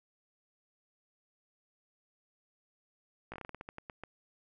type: slowing click train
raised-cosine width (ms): 0.5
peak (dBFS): -28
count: 13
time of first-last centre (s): 3.32-4.036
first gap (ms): 17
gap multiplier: 1.21
effects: none